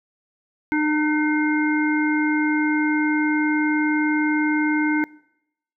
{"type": "harmonic tone", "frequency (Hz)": 303.3, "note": "D#4", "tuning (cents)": -44, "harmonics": [1, 3, 5, 7], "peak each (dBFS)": [-19, -28, -27, -27], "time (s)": [0.72, 5.04], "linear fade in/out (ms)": 0, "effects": ["noise-tail reverb RT60 0.8 s tail -23 dB re dry"]}